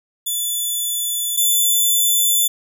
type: tone pair in turn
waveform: 5% pulse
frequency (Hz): 3480 / 3499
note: A7 / A7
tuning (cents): -20 / -10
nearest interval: unison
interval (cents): 10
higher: second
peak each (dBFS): -12 / -6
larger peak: second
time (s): 0.26-1.37 / 1.37-2.48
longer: neither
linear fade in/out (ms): 10
effects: none